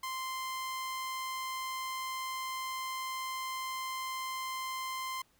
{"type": "tone", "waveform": "sawtooth", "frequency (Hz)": 1043, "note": "C6", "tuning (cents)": -6, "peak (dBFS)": -32, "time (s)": [0.03, 5.22], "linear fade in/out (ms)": 5, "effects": ["pink hiss -69 dBFS RMS until 5.39 s"]}